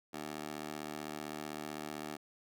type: tone with high-pass filter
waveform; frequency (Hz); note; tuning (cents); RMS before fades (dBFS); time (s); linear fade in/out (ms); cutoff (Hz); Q
15% pulse; 75.7; D#2; -47; -43; 0.13-2.17; 10; 350; 1
effects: none